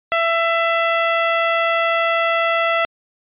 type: tone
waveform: 15% pulse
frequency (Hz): 667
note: E5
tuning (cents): +20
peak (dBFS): -9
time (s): 0.12-2.85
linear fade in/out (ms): 0
effects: resampled to 8000 Hz